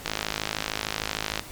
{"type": "click train", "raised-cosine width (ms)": 0.2, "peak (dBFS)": -8, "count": 72, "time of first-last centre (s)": [0.06, 1.395], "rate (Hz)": 53.2, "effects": ["pink hiss -42 dBFS RMS until 1.51 s", "MP3 96 kbps"]}